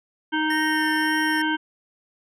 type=harmonic tone; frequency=311.1 Hz; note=D#4; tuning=in tune; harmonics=1 / 3 / 5 / 7 / 9 / 10; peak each=-24 / -27 / -25 / -37 / -40 / -32 dBFS; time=0.32-1.57 s; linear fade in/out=20 ms
type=tone with vibrato; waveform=square; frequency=1833 Hz; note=A#6; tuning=30 cents flat; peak=-27 dBFS; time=0.5-1.42 s; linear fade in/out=5 ms; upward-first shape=sine; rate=1.8 Hz; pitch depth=24 cents each way
effects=low-pass 12000 Hz 12 dB/octave